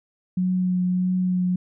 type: tone with vibrato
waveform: sine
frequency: 182.4 Hz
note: F#3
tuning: 24 cents flat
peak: -19 dBFS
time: 0.37-1.56 s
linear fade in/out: 5 ms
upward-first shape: triangle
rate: 1.6 Hz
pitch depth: 16 cents each way
effects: none